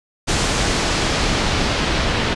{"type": "noise with low-pass filter sweep", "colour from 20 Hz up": "pink", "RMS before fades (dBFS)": -19, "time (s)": [0.27, 2.35], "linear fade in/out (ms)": 20, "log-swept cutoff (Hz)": [7500, 3700], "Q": 1, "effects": ["resampled to 24000 Hz"]}